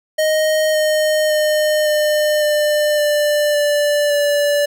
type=tone with pitch steps; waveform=square; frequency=622.3 / 616.2 / 610.2 / 604.2 / 598.3 / 592.5 / 586.7 / 581 Hz; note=D#5 / D#5 / D#5 / D5 / D5 / D5 / D5 / D5; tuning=0 / -17 / -34 / +49 / +32 / +15 / -2 / -19 cents; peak=-14 dBFS; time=0.18-4.66 s; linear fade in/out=10 ms; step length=560 ms; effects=none